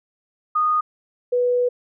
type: tone pair in turn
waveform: sine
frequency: 1234 / 491.6 Hz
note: D#6 / B4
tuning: -15 / -8 cents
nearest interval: octave + major third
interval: 1593 cents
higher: first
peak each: -16 dBFS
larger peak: neither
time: 0.55-0.81 / 1.32-1.69 s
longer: second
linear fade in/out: 10 ms
effects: none